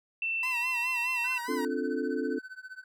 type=tone with pitch glide; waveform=sine; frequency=2680 to 2700 Hz; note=E7 to E7; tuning=+28 to +41 cents; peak=-28 dBFS; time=0.22-1.38 s; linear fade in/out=2 ms; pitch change=+13 cents; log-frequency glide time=0.43-0.63 s
type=tone with vibrato; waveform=30% pulse; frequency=987.8 Hz; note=B5; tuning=in tune; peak=-32 dBFS; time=0.43-1.65 s; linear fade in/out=2 ms; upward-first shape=sine; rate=4.8 Hz; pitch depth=80 cents each way
type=tone with tremolo; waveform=triangle; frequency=1517 Hz; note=F#6; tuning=43 cents sharp; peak=-36 dBFS; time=1.24-2.84 s; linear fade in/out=5 ms; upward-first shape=triangle; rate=15 Hz; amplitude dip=100%
type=chord; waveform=sine; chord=D minor seventh; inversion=third; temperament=equal; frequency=261.6 / 293.7 / 349.2 / 440 Hz; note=C4 / D4 / F4 / A4; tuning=0 / 0 / 0 / 0 cents; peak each=-33 / -34 / -36 / -33 dBFS; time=1.48-2.39 s; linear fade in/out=10 ms
effects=none

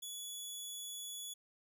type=tone; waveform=15% pulse; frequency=3400 Hz; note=G#7; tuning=40 cents sharp; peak=-36 dBFS; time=0.02-1.34 s; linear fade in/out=10 ms; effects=none

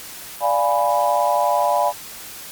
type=chord; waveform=sine; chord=D diminished seventh; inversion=none; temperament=equal; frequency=587.3 / 698.5 / 830.6 / 987.8 Hz; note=D5 / F5 / Ab5 / Cb6; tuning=0 / 0 / 0 / 0 cents; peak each=-21 dBFS; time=0.4-1.93 s; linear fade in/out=50 ms; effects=white hiss -36 dBFS RMS until 2.51 s + Opus 48 kbps

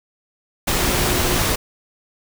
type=tone in noise; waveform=sine; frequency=360.5 Hz; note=F#4; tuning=45 cents flat; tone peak=-26 dBFS; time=0.82-1.37 s; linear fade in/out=10 ms; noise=pink; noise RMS=-19 dBFS; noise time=0.67-1.56 s; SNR=-10 dB; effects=none

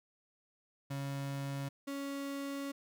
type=tone pair in turn; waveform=35% pulse; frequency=138.8 / 278.6 Hz; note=C#3 / C#4; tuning=+3 / +9 cents; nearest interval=octave; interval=1206 cents; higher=second; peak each=-35 / -36 dBFS; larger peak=first; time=0.9-1.69 / 1.87-2.72 s; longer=second; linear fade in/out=10 ms; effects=none

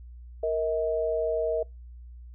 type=tone pair together; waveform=sine; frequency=466.2 / 638.1 Hz; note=A#4 / D#5; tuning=0 / +44 cents; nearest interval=perfect fourth; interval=544 cents; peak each=-27 dBFS; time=0.43-1.63 s; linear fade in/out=5 ms; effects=noise-tail reverb RT60 0.2 s tail -24 dB re dry + added 60 Hz sine -42 dBFS peak until 2.34 s

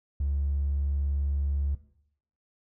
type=tone; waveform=triangle; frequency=70.5 Hz; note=C#2; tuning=30 cents sharp; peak=-22 dBFS; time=0.2-1.75 s; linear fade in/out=5 ms; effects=noise-tail reverb RT60 0.7 s tail -18 dB re dry + tanh soft clip ceiling -21 dBFS

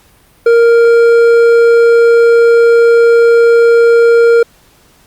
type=tone with hard clipping; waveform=triangle; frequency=466.2 Hz; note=A#4; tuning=in tune; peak=-5 dBFS; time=0.46-4.43 s; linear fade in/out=5 ms; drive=10 dB; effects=pink hiss -47 dBFS RMS until 5.06 s + Opus 48 kbps

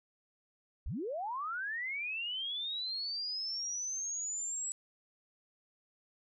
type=linear sweep; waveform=sine; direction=up; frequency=32.16 to 7800 Hz; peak=-35 dBFS; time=0.86-4.72 s; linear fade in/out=0 ms; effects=none

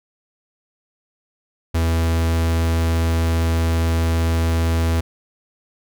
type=tone; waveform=45% pulse; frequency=82.41 Hz; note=E2; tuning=in tune; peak=-16 dBFS; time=1.74-5.01 s; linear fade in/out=10 ms; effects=none

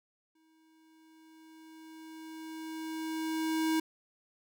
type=tone with exponential growth; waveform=square; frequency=319 Hz; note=D#4; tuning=43 cents sharp; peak=-27 dBFS; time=0.35-3.8 s; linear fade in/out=5 ms; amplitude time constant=750 ms; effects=none

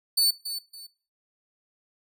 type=tone with echo; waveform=sawtooth; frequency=4497 Hz; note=C#8; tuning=24 cents sharp; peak=-16 dBFS; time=0.17-0.31 s; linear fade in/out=10 ms; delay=280 ms; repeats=2; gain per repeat=-11 dB; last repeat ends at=0.87 s; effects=noise-tail reverb RT60 0.4 s tail -20 dB re dry

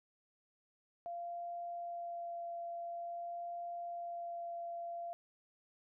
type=tone with vibrato; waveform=sine; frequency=689 Hz; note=F5; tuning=24 cents flat; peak=-40 dBFS; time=1.06-5.13 s; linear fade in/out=0 ms; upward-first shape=sine; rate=0.48 Hz; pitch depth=9 cents each way; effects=none

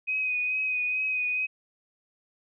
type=tone with vibrato; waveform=sine; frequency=2508 Hz; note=D#7; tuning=13 cents sharp; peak=-25 dBFS; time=0.07-1.47 s; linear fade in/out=20 ms; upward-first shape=triangle; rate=2.3 Hz; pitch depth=30 cents each way; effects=none

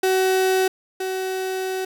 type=tone pair in turn; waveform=35% pulse; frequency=376.6 / 376.6 Hz; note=F#4 / F#4; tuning=+31 / +31 cents; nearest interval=unison; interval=0 cents; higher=neither; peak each=-15 / -22 dBFS; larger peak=first; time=0.03-0.68 / 1-1.85 s; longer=second; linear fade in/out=5 ms; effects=9-bit

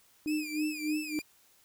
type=tone with tremolo; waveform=sine; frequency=305 Hz; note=D#4; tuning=34 cents flat; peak=-27 dBFS; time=0.26-1.19 s; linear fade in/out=0 ms; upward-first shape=sine; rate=3.4 Hz; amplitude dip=85%
type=tone with vibrato; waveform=sawtooth; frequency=2489 Hz; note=D#7; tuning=in tune; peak=-35 dBFS; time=0.27-1.22 s; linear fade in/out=10 ms; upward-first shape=sine; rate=3.1 Hz; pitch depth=110 cents each way
effects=white hiss -64 dBFS RMS until 1.64 s

